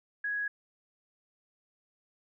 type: tone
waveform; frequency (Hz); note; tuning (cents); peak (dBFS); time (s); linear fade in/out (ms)
sine; 1665; G#6; +4; -30; 0.24-0.48; 5
effects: none